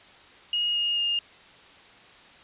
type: tone with pitch steps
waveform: sine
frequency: 2872 / 2851 / 2829 Hz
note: F7 / F7 / F7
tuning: +48 / +35 / +22 cents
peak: -23 dBFS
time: 0.53-1.19 s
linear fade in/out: 2 ms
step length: 220 ms
effects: white hiss -51 dBFS RMS until 2.43 s + resampled to 8000 Hz